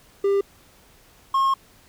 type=tone pair in turn; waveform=triangle; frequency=397.5 / 1078.8 Hz; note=G4 / C#6; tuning=+24 / -47 cents; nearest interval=octave + perfect fourth; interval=1729 cents; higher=second; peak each=-15 dBFS; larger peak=neither; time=0.24-0.41 / 1.34-1.54 s; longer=second; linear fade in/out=5 ms; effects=pink hiss -54 dBFS RMS until 1.88 s